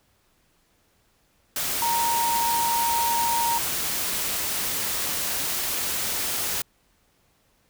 sine tone in noise, 932.3 Hz, A#5, in tune, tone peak -22 dBFS, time 1.82-3.58 s, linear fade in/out 2 ms, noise white, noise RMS -27 dBFS, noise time 1.56-6.62 s, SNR +2 dB, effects pink hiss -65 dBFS RMS until 7.69 s

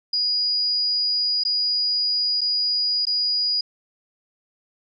sine tone with dropouts, 4898 Hz, D#8, 28 cents flat, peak -19 dBFS, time 0.13-3.61 s, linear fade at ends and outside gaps 5 ms, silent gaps 1.437-1.45 / 2.409-2.414 / 3.054-3.068 s, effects none

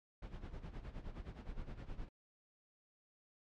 brown noise with tremolo, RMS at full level -44 dBFS, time 0.22-2.09 s, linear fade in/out 5 ms, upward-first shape sine, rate 9.6 Hz, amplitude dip 75%, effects low-pass 4000 Hz 12 dB/octave + MP3 96 kbps

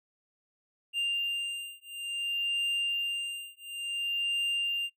triangle beating tone pair, 2794 / 2794.57 Hz, F7 / F7, 0 / 0 cents, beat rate 0.57 Hz, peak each -31 dBFS, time 0.93-4.9 s, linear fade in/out 50 ms, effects noise-tail reverb RT60 0.1 s tail -20 dB re dry

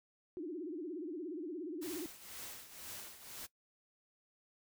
sine tone with vibrato, 329.6 Hz, E4, in tune, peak -39 dBFS, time 0.37-2.06 s, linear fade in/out 0 ms, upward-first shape sine, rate 17 Hz, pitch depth 210 cents each way
white noise with tremolo, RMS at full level -46 dBFS, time 1.81-3.47 s, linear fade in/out 20 ms, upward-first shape triangle, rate 2 Hz, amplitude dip 75%
effects noise-tail reverb RT60 0.1 s tail -18 dB re dry

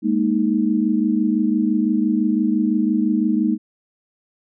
sine chord, Ab suspended second, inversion none, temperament just, 207.7 / 233.6 / 311.5 Hz, Ab3 / Bb3 / Eb4, 0 / +4 / +2 cents, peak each -20 dBFS, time 0.02-3.58 s, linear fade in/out 50 ms, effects none

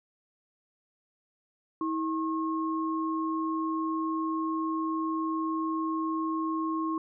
sine tone pair together, 321.3 / 1080.7 Hz, E4 / C#6, -44 / -44 cents, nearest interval octave + major sixth, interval 2100 cents, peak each -29 / -32 dBFS, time 1.81-6.98 s, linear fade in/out 2 ms, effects none

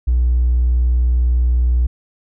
sine tone with hard clipping, 61 Hz, B1, 21 cents flat, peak -12 dBFS, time 0.07-1.87 s, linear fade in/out 10 ms, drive 1 dB, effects none

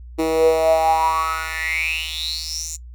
10% pulse tone with high-pass filter sweep, 160.5 Hz, E3, 46 cents flat, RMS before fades -20 dBFS, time 0.18-2.77 s, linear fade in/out 20 ms, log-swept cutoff 350 to 7000 Hz, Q 9.9, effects noise-tail reverb RT60 0.1 s tail -19 dB re dry + added 60 Hz sine -35 dBFS peak until 2.94 s

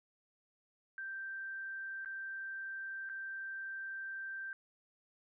sine tone with dropouts, 1568 Hz, G6, in tune, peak -40 dBFS, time 0.98-4.53 s, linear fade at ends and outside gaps 1 ms, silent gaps 2.048-2.058 / 3.091-3.097 s, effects none

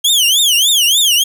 sawtooth tone with vibrato, 3196 Hz, G7, 33 cents sharp, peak -6 dBFS, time 0.04-1.24 s, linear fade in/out 10 ms, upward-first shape triangle, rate 3.4 Hz, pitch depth 270 cents each way, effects none

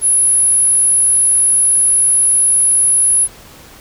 sine tone, 10548 Hz, E9, in tune, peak -7 dBFS, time 0.01-3.28 s, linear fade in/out 50 ms, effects tanh soft clip ceiling -6 dBFS + pink hiss -39 dBFS RMS until 3.8 s

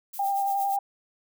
violet noise with tremolo, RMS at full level -38 dBFS, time 0.13-0.77 s, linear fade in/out 10 ms, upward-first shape sine, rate 8.7 Hz, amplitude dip 65%
sine tone with vibrato, 793 Hz, G5, 20 cents sharp, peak -23 dBFS, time 0.19-0.79 s, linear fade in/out 5 ms, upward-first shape square, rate 11 Hz, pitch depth 14 cents each way
effects none

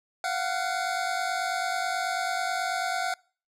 25% pulse tone pair together, 694.8 / 744 Hz, F5 / F#5, -9 / +9 cents, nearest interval minor second, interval 118 cents, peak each -27 / -25 dBFS, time 0.24-3.14 s, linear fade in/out 2 ms, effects noise-tail reverb RT60 0.4 s tail -25 dB re dry + low-pass 10000 Hz 12 dB/octave

